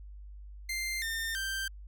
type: tone with pitch steps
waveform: sawtooth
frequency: 2093 / 1811.6 / 1568 Hz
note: C7 / A#6 / G6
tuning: 0 / -50 / 0 cents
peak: -29 dBFS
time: 0.69-1.68 s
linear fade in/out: 5 ms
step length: 330 ms
effects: added 50 Hz sine -44 dBFS peak until 1.87 s